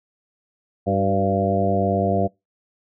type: harmonic tone with a mistuned harmonic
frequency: 98.2 Hz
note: G2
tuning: 4 cents sharp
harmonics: 1 / 2 / 3 / 4 / 5 / 6 / 7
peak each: -25 / -24 / -29 / -27 / -26 / -26 / -23 dBFS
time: 0.86-2.28 s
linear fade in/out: 20 ms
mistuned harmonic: 4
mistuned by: -43 cents
effects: noise-tail reverb RT60 0.2 s tail -23 dB re dry